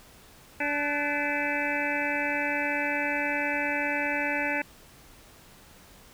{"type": "harmonic tone with a mistuned harmonic", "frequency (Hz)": 290, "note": "D4", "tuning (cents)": -22, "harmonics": [1, 2, 3, 5, 6, 7, 8, 9], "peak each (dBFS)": [-34, -34, -34, -34, -34, -34, -34, -34], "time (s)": [0.6, 4.62], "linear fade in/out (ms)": 5, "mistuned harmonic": 5, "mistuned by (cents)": 65, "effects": ["pink hiss -53 dBFS RMS until 6.13 s"]}